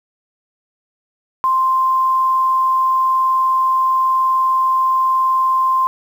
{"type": "tone", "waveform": "sine", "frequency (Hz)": 1046.5, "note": "C6", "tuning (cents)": 0, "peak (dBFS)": -12, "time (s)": [1.44, 5.87], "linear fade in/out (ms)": 0, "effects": ["7-bit"]}